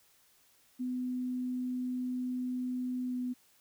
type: tone with pitch glide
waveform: sine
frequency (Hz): 251.5 to 249.6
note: B3 to B3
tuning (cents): +32 to +19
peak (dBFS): -32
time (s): 0.79-3.34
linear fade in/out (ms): 20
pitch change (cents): -13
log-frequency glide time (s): 3.07-3.15
effects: white hiss -66 dBFS RMS until 3.6 s